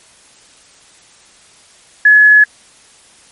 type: tone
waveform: sine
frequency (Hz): 1700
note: G#6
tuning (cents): +40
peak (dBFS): -3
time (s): 2.05-2.44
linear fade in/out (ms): 5
effects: white hiss -45 dBFS RMS until 3.31 s + MP3 48 kbps